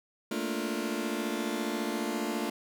sawtooth chord, Bb major seventh, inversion third, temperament just, 218.5 / 233.1 / 291.4 / 349.6 Hz, A3 / Bb3 / D4 / F4, -12 / 0 / -13 / +2 cents, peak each -32 dBFS, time 0.31-2.5 s, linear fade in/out 5 ms, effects none

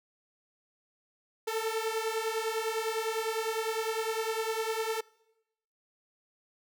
sawtooth beating tone pair, 440 / 449.9 Hz, A4 / A4, 0 / +39 cents, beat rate 9.9 Hz, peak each -29 dBFS, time 1.47-5.01 s, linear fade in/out 10 ms, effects noise-tail reverb RT60 0.9 s tail -24 dB re dry

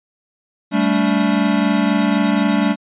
square chord, G suspended second, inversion none, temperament equal with one note detuned, 196 / 220 / 287.1 Hz, G3 / A3 / D4, 0 / 0 / -39 cents, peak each -19 dBFS, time 0.71-2.76 s, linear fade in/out 50 ms, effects resampled to 8000 Hz

